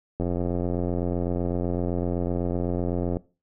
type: click train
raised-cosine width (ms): 2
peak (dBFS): -14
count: 262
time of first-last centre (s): 0.2-3.169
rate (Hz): 87.9
effects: noise-tail reverb RT60 0.3 s tail -19 dB re dry